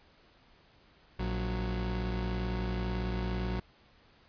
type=tone pair together; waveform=30% pulse; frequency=58 / 185 Hz; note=A#1 / F#3; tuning=-8 / 0 cents; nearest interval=octave + minor sixth; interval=2008 cents; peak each=-30 / -33 dBFS; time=1.19-3.6 s; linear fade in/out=5 ms; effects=pink hiss -62 dBFS RMS until 4.28 s + resampled to 11025 Hz